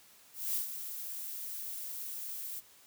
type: noise with ADSR envelope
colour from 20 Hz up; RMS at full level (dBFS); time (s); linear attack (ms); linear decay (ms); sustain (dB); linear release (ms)
violet; -32; 0.33-2.61; 220; 110; -9; 25
effects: white hiss -60 dBFS RMS until 2.86 s + high-pass 60 Hz 12 dB/octave